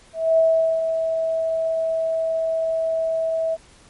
sine tone with ADSR envelope, 650 Hz, E5, 24 cents flat, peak -12 dBFS, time 0.13-3.57 s, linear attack 240 ms, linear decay 440 ms, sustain -7 dB, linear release 36 ms, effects pink hiss -51 dBFS RMS until 3.89 s + MP3 48 kbps

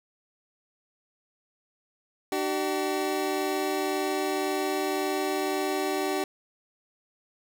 25% pulse tone pair together, 300.3 / 382.2 Hz, D4 / G4, +39 / -44 cents, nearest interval major third, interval 417 cents, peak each -27 / -24 dBFS, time 2.32-6.24 s, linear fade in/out 2 ms, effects none

